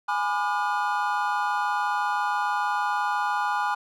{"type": "chord", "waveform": "triangle", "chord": "G# diminished seventh", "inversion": "none", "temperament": "just", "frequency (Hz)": [830.6, 996.7, 1196.1, 1435.3], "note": ["G#5", "B5", "D6", "F6"], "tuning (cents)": [0, 16, 31, 47], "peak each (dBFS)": [-25, -27, -29, -28], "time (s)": [0.08, 3.75], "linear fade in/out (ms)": 10, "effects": []}